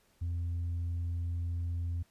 sine tone with tanh clipping, 85.7 Hz, F2, 32 cents flat, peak -32 dBFS, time 0.21-2.03 s, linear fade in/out 10 ms, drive 1 dB, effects pink hiss -69 dBFS RMS until 2.1 s + resampled to 32000 Hz

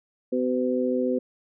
harmonic tone, 126.5 Hz, B2, 42 cents sharp, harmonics 2 / 3 / 4, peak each -25 / -28 / -26 dBFS, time 0.32-1.19 s, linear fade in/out 10 ms, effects none

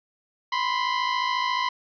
sawtooth tone pair together, 987.8 / 1042 Hz, B5 / C6, 0 / -7 cents, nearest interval minor second, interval 93 cents, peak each -22 dBFS, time 0.52-1.69 s, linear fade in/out 5 ms, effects resampled to 11025 Hz + 9-bit

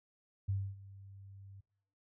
sine tone with ADSR envelope, 98 Hz, G2, in tune, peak -30 dBFS, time 0.48-1.61 s, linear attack 13 ms, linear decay 260 ms, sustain -20 dB, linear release 11 ms, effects noise-tail reverb RT60 0.7 s tail -24 dB re dry

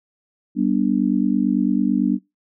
sine chord, G major, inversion none, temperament just, 196 / 245 / 294 Hz, G3 / B3 / D4, 0 / -14 / +2 cents, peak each -21 / -20 / -20 dBFS, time 0.55-2.19 s, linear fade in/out 50 ms, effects noise-tail reverb RT60 0.2 s tail -21 dB re dry

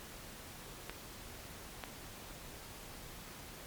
clicks, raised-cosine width 0.3 ms, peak -24 dBFS, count 2, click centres 0.896 / 1.838 s, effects pink hiss -50 dBFS RMS until 3.66 s + MP3 96 kbps

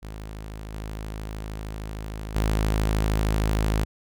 sawtooth tone with level steps, 53.1 Hz, G#1, 39 cents sharp, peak -31 / -28 / -17 dBFS, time 0.02-3.85 s, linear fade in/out 20 ms, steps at 0.73 / 2.35 s, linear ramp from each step 2 ms, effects none

